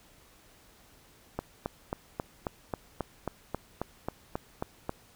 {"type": "click train", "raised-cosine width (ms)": 1, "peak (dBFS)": -17, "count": 14, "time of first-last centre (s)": [1.39, 4.894], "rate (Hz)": 3.71, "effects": ["pink hiss -59 dBFS RMS until 5.15 s"]}